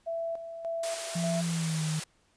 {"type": "tone with tremolo", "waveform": "sine", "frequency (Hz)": 665, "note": "E5", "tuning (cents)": 15, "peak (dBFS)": -30, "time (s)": [0.06, 1.42], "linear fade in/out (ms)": 20, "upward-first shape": "square", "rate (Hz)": 1.7, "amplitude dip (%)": 60}
{"type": "high-pass noise", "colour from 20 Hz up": "white", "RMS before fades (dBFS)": -36, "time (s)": [0.83, 2.04], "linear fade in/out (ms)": 5, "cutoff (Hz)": 340, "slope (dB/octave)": 96}
{"type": "tone with pitch glide", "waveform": "sine", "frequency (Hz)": [171.4, 156.27], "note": ["F3", "D#3"], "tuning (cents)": [-32, 8], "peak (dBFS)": -28, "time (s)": [1.15, 2], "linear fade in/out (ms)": 10, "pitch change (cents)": -160, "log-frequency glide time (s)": [1.41, 1.84]}
{"effects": ["pink hiss -68 dBFS RMS until 2.36 s", "resampled to 22050 Hz"]}